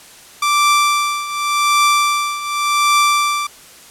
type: tone with tremolo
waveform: sawtooth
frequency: 1173 Hz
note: D6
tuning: 2 cents flat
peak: -6 dBFS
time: 0.42-3.47 s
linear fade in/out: 5 ms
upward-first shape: triangle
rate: 0.88 Hz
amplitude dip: 80%
effects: white hiss -41 dBFS RMS until 3.9 s + low-pass 11000 Hz 12 dB/octave